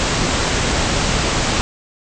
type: low-pass noise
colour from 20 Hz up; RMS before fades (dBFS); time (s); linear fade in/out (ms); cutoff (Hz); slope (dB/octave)
pink; -18; 0-1.61; 0; 8100; 96
effects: none

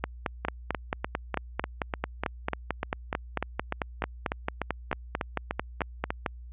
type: two click trains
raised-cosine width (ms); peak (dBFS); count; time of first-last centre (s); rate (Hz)
0.5; -13 / -12; 20 / 29; 0.45-6.105 / 0.04-6.262; 3.36 / 4.5
effects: added 60 Hz sine -41 dBFS peak until 6.52 s + resampled to 8000 Hz

